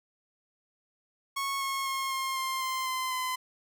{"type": "tone with pitch steps", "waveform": "sawtooth", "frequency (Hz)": [1100, 1088.6, 1077.4, 1066.2, 1055.2, 1044.3, 1033.5, 1022.8], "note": ["C#6", "C#6", "C#6", "C6", "C6", "C6", "C6", "C6"], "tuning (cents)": [-14, -32, -50, 32, 14, -4, -22, -40], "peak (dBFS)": -26, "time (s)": [1.36, 3.36], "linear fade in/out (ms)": 10, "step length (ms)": 250, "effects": []}